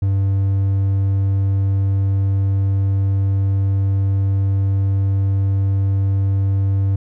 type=tone; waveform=triangle; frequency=97.7 Hz; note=G2; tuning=5 cents flat; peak=-12 dBFS; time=0.02-6.96 s; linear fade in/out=5 ms; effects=none